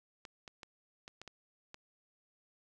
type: clicks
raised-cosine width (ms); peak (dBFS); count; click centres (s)
0.2; -30; 7; 0.252 / 0.478 / 0.632 / 1.079 / 1.216 / 1.277 / 1.744
effects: none